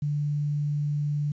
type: tone with quantisation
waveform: sine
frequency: 146.83 Hz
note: D3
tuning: in tune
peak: -24 dBFS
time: 0.02-1.32 s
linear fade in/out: 5 ms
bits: 9
effects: resampled to 16000 Hz